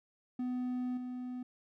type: tone with level steps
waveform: triangle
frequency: 250 Hz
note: B3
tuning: 21 cents sharp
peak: -31 / -36 dBFS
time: 0.39-1.43 s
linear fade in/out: 5 ms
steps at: 0.97 s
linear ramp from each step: 5 ms
effects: none